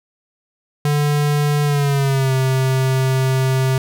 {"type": "tone with pitch glide", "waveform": "square", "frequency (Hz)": [146.83, 131.57], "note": ["D3", "C3"], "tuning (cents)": [0, 10], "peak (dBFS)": -15, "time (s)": [0.85, 3.78], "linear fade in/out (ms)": 2, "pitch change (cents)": -190, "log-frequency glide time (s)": [1.64, 2.33], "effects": []}